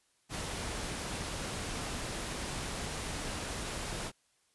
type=noise; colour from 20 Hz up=pink; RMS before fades=-38 dBFS; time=0.29-4.12 s; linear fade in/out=50 ms; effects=white hiss -72 dBFS RMS until 4.54 s + resampled to 24000 Hz